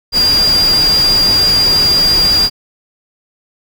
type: tone in noise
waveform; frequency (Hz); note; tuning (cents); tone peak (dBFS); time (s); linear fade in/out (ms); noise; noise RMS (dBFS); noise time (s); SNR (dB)
sine; 4802; D8; +38; -8; 0.12-2.5; 50; pink; -20; 0.12-2.5; +9
effects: none